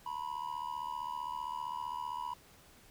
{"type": "tone with amplitude modulation", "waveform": "triangle", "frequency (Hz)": 975, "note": "B5", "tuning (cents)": -23, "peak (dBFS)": -31, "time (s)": [0.06, 2.34], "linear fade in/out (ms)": 5, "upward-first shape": "sine", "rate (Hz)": 75.4, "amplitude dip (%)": 90, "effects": ["pink hiss -60 dBFS RMS until 2.9 s"]}